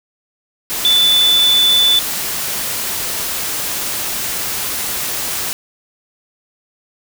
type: tone in noise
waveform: sine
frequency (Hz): 3495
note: A7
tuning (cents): -12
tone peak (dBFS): -9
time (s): 0.85-1.99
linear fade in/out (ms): 0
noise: white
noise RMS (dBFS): -21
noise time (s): 0.7-5.53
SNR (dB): +9
effects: none